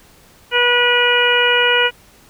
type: harmonic tone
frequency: 485.7 Hz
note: B4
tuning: 29 cents flat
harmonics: 1 / 2 / 3 / 4 / 5 / 6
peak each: -18 / -21 / -17 / -21 / -19 / -17 dBFS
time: 0.51-1.91 s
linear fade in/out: 50 ms
effects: pink hiss -48 dBFS RMS until 2.29 s